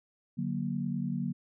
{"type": "chord", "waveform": "sine", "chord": "D augmented", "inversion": "none", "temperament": "equal with one note detuned", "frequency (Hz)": [146.83, 185, 235.5], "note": ["D3", "F#3", "A#3"], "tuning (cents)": [0, 0, 18], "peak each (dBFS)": [-35, -34, -34], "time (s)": [0.37, 1.33], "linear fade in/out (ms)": 20, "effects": []}